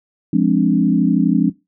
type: chord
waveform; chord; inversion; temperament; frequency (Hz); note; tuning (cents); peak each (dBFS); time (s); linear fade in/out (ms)
sine; D half-diminished seventh; first; equal; 174.61 / 207.7 / 261.6 / 293.7; F3 / Ab3 / C4 / D4; 0 / 0 / 0 / 0; -17; 0.33-1.5; 5
effects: noise-tail reverb RT60 0.2 s tail -17 dB re dry